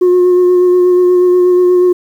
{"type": "tone with vibrato", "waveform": "sine", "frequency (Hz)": 360, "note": "F#4", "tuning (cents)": -47, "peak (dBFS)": -3, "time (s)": [0.01, 1.93], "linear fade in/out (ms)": 10, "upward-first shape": "sine", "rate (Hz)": 8.3, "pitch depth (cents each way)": 17, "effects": ["tanh soft clip ceiling -4 dBFS", "7-bit"]}